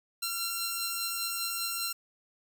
10% pulse tone pair together, 1369 / 4102 Hz, F6 / C8, -35 / -35 cents, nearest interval octave + perfect fifth, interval 1900 cents, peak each -27 dBFS, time 0.22-1.93 s, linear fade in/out 10 ms, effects none

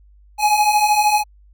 square beating tone pair, 830.6 / 843.6 Hz, G#5 / G#5, 0 / +27 cents, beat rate 13 Hz, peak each -20 / -15 dBFS, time 0.38-1.24 s, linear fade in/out 50 ms, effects added 50 Hz sine -46 dBFS peak until 1.53 s

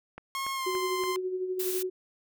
click train, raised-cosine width 0.5 ms, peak -26 dBFS, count 4, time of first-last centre 0.18-1.037 s, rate 3.5 Hz
sawtooth tone with pitch glide, 1081 to 1044.8 Hz, C#6 to C6, -44 to -3 cents, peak -27 dBFS, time 0.35-1.16 s, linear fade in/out 0 ms, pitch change -59 cents, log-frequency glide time 0.54-0.66 s
sine tone with tremolo, 370 Hz, F#4, in tune, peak -27 dBFS, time 0.66-1.9 s, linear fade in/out 10 ms, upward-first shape sine, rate 12 Hz, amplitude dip 50%
blue noise, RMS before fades -34 dBFS, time 1.59-1.83 s, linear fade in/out 10 ms
effects none

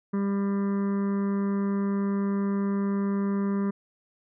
harmonic tone, 198.9 Hz, G3, 25 cents sharp, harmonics 1 / 2 / 3 / 5 / 6 / 7 / 8 / 9 / 10, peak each -24 / -33 / -46 / -42 / -43 / -51 / -52 / -52 / -56 dBFS, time 0.13-3.71 s, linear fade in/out 10 ms, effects none

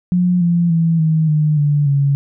sine tone with pitch steps, 178.9 / 171.81 / 165 / 158.46 / 152.18 / 146.15 / 140.36 Hz, F3 / F3 / E3 / D#3 / D#3 / D3 / C#3, +42 / -28 / +2 / +32 / -38 / -8 / +22 cents, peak -11 dBFS, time 0.12-2.15 s, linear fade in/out 0 ms, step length 290 ms, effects none

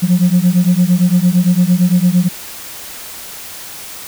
sine beating tone pair, 174.61 / 183.41 Hz, F3 / F#3, 0 / -15 cents, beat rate 8.8 Hz, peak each -10 dBFS, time 0.02-2.29 s, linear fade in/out 20 ms, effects tanh soft clip ceiling -4 dBFS + white hiss -30 dBFS RMS until 4.07 s

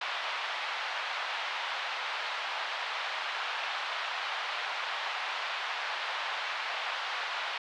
pink band-pass noise, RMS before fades -35 dBFS, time 0.01-7.58 s, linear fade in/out 5 ms, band 770 to 3800 Hz, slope 24 dB/octave, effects none

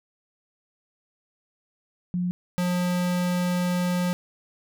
sine / square tone pair in turn, 178.5 / 178.5 Hz, F3 / F3, +38 / +38 cents, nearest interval unison, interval 0 cents, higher neither, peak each -23 dBFS, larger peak neither, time 2.14-2.31 / 2.58-4.13 s, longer second, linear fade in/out 0 ms, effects none

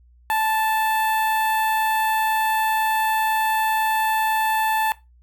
sawtooth tone with notch filter, 878 Hz, A5, 4 cents flat, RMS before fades -21 dBFS, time 0.3-4.92 s, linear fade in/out 0 ms, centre 5600 Hz, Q 0.62, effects noise-tail reverb RT60 0.2 s tail -17 dB re dry + added 60 Hz sine -50 dBFS peak until 5.22 s

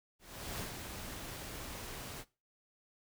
pink noise with ADSR envelope, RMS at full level -40 dBFS, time 0.19-2.25 s, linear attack 400 ms, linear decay 110 ms, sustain -5 dB, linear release 52 ms, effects noise-tail reverb RT60 0.3 s tail -20 dB re dry

